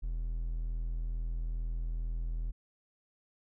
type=tone; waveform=triangle; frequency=41.13 Hz; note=E1; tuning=3 cents flat; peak=-30 dBFS; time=0.02-2.52 s; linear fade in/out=20 ms; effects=none